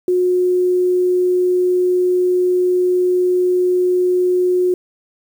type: tone with quantisation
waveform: sine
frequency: 362.4 Hz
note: F#4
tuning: 36 cents flat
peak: -12 dBFS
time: 0.08-4.74 s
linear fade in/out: 2 ms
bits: 7
effects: none